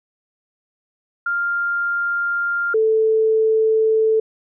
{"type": "tone pair in turn", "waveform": "sine", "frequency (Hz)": [1398, 440.3], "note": ["F6", "A4"], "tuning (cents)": [1, 1], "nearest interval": "octave + minor sixth", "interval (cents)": 2000, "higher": "first", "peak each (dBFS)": [-18, -13], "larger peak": "second", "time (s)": [[1.26, 2.74], [2.74, 4.2]], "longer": "first", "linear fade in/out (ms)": 5, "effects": []}